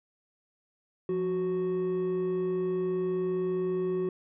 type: tone pair together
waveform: triangle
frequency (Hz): 175.12 / 370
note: F3 / F#4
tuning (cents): +5 / 0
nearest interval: octave + minor second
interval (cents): 1295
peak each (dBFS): -32 / -25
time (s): 1.09-4.09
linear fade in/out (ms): 2
effects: tanh soft clip ceiling -18 dBFS + resampled to 8000 Hz

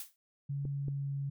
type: noise with exponential decay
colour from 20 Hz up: blue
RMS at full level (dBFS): -39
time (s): 0-0.16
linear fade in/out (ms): 1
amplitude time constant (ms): 33
type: tone with pitch glide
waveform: sine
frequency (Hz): 140.5 to 139.37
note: C#3 to C#3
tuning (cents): +24 to +10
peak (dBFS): -33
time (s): 0.49-1.3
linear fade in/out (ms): 10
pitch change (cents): -14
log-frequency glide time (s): 0.69-1.13
type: clicks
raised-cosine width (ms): 3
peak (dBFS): -29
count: 2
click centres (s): 0.653 / 0.883
effects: none

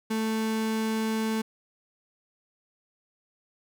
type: tone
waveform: 35% pulse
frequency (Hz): 220.7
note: A3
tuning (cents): +5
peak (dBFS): -24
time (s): 0.1-1.42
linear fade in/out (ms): 10
effects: none

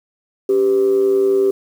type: tone with amplitude modulation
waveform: sine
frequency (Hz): 392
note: G4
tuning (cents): 0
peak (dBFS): -8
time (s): 0.49-1.51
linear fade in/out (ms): 5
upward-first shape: sine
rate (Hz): 111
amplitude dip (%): 60
effects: tanh soft clip ceiling -6 dBFS + 7-bit

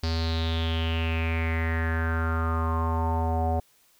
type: tone with low-pass filter sweep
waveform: square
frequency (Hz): 81.7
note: E2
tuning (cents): -15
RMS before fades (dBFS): -26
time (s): 0.03-3.6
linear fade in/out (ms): 5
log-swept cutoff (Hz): 4700 to 690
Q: 6.5
effects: white hiss -62 dBFS RMS until 3.99 s

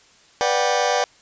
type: chord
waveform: sawtooth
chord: G major seventh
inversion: first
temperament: just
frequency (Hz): 490 / 588 / 735 / 784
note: B4 / D5 / F#5 / G5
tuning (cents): -14 / +2 / -12 / 0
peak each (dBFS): -19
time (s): 0.41-1.04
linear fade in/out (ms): 0
effects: white hiss -53 dBFS RMS until 1.21 s + resampled to 16000 Hz

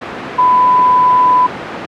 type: tone in noise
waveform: sine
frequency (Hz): 1000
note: B5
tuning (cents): +21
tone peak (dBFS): -6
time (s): 0.38-1.47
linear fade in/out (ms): 10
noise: pink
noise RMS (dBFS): -21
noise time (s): 0.01-1.86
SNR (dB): +12
effects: high-pass 200 Hz 12 dB/octave + low-pass 2000 Hz 12 dB/octave

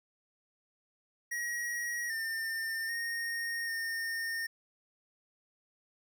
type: tone with pitch steps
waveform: square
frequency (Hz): 1901 / 1804 / 1853 / 1826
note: A#6 / A6 / A#6 / A#6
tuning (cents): +33 / +43 / -11 / -36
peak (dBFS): -34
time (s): 1.31-4.47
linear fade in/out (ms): 10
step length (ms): 790
effects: none

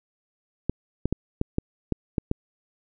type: clicks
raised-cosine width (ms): 3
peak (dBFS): -10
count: 8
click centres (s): 0.696 / 1.056 / 1.126 / 1.414 / 1.584 / 1.923 / 2.182 / 2.314
effects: none

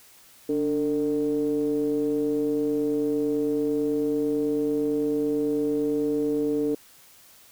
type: ring-modulated tone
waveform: triangle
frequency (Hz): 79.1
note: D#2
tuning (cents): +29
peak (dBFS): -17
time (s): 0.49-6.75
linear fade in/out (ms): 5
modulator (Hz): 371
effects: white hiss -53 dBFS RMS until 7.51 s

